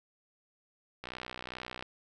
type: click train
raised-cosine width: 0.3 ms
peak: -24 dBFS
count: 50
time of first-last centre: 1.04-1.825 s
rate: 62.4 Hz
effects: none